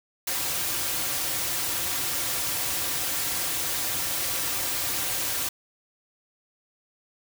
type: noise with comb filter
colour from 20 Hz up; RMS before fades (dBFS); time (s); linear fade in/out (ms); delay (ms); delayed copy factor
white; -28; 0.27-5.49; 5; 4.7; -0.55
effects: none